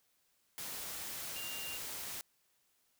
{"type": "tone in noise", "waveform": "sine", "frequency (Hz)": 2794, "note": "F7", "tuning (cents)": 0, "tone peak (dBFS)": -44, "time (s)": [1.36, 1.77], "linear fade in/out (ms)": 0, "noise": "white", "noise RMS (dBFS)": -43, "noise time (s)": [0.58, 2.21], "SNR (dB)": -4, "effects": ["white hiss -75 dBFS RMS until 2.99 s"]}